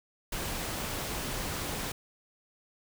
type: noise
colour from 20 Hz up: pink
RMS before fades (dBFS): -35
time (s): 0.32-1.92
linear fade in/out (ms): 5
effects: none